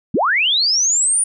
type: linear sweep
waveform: sine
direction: up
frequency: 141.7 to 9660 Hz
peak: -13 dBFS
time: 0.14-1.24 s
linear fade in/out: 5 ms
effects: none